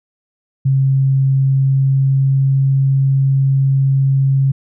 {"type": "tone with pitch glide", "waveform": "sine", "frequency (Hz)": [134.9, 135.76], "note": ["C#3", "C#3"], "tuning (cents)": [-47, -36], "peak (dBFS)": -10, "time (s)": [0.65, 4.52], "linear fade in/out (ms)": 10, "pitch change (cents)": 11, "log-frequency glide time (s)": [1.31, 2.66], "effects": []}